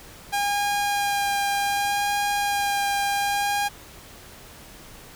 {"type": "tone with vibrato", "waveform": "sawtooth", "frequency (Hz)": 809, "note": "G#5", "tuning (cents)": -46, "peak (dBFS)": -18, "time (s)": [0.32, 3.69], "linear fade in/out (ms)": 20, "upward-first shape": "sine", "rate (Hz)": 0.66, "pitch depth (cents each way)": 12, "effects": ["pink hiss -45 dBFS RMS until 5.15 s"]}